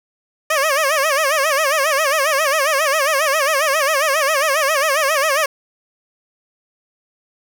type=tone with vibrato; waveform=15% pulse; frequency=587.3 Hz; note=D5; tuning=in tune; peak=-8 dBFS; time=0.5-5.46 s; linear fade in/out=5 ms; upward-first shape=sine; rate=7.4 Hz; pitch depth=160 cents each way; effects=none